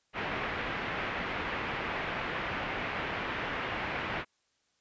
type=low-pass noise; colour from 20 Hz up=white; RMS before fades=-35 dBFS; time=0.13-4.25 s; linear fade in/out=50 ms; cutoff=2400 Hz; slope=24 dB/octave; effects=white hiss -74 dBFS RMS until 4.8 s + resampled to 16000 Hz